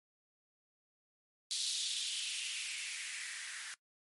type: noise with band-pass filter sweep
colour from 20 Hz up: violet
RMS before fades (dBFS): -40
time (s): 1.51-3.74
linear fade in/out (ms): 0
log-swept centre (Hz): 4100 to 1600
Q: 3.5
effects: noise-tail reverb RT60 0.1 s tail -21 dB re dry + MP3 48 kbps